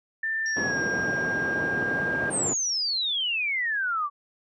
sine tone with pitch glide, 1784 to 1607.8 Hz, A6 to G6, +23 to +43 cents, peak -25 dBFS, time 0.23-2.3 s, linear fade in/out 5 ms, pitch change -180 cents, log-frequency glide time 0.5-0.79 s
sine tone with exponential decay, 5610 Hz, F8, 7 cents sharp, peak -32 dBFS, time 0.46-2.49 s, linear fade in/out 1 ms, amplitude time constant 440 ms
white band-pass noise, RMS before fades -32 dBFS, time 0.56-2.54 s, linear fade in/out 10 ms, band 120 to 550 Hz, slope 12 dB/octave
sine exponential sweep, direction down, 8920 to 1128 Hz, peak -24 dBFS, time 2.3-4.1 s, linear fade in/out 50 ms
effects none

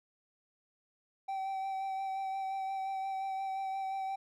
triangle tone with vibrato, 772 Hz, G5, 27 cents flat, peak -32 dBFS, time 1.28-4.16 s, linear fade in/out 10 ms, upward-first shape sine, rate 5.7 Hz, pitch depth 17 cents each way, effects none

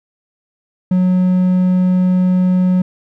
triangle tone, 183 Hz, F#3, 19 cents flat, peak -8 dBFS, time 0.91-2.82 s, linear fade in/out 5 ms, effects none

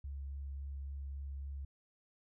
sine tone with vibrato, 69.3 Hz, C#2, in tune, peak -40 dBFS, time 0.04-1.65 s, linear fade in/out 5 ms, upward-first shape sine, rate 3.6 Hz, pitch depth 11 cents each way, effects none

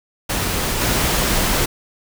pink noise with level steps, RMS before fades -21 / -18 dBFS, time 0.29-1.66 s, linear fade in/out 10 ms, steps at 0.8 s, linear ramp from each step 20 ms, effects none

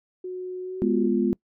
sine tone with pitch glide, 366.6 to 377.1 Hz, F#4 to F#4, -16 to +33 cents, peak -30 dBFS, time 0.24-1.07 s, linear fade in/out 5 ms, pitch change +49 cents, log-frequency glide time 0.62-0.85 s
sine chord, F diminished, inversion first, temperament equal, 207.7 / 246.9 / 349.2 Hz, Ab3 / Cb4 / F4, 0 / 0 / 0 cents, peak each -24 dBFS, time 0.82-1.33 s, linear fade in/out 0 ms
effects noise-tail reverb RT60 0.1 s tail -25 dB re dry

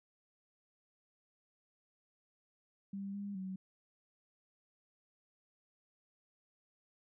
sine tone with pitch steps, 197.4 / 201.5 / 188.7 Hz, G3 / G3 / F#3, +12 / +48 / +34 cents, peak -39 dBFS, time 2.93-3.56 s, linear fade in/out 5 ms, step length 210 ms, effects none

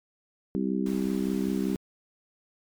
harmonic tone, 65.2 Hz, C2, 5 cents flat, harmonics 3 / 4 / 5 / 6, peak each -28 / -30 / -32 / -34 dBFS, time 0.55-1.76 s, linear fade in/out 0 ms
pink noise, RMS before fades -45 dBFS, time 0.86-1.76 s, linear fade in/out 2 ms
effects MP3 96 kbps

